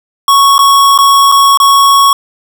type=tone with dropouts; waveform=square; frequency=1108.7 Hz; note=C#6; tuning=in tune; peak=-4 dBFS; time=0.28-2.13 s; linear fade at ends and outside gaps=2 ms; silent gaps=0.581-0.59 / 0.978-0.987 / 1.317-1.321 / 1.574-1.6 s; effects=none